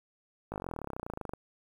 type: slowing click train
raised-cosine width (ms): 1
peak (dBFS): -23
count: 29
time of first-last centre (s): 0.52-1.336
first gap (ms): 19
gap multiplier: 1.03
effects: 9-bit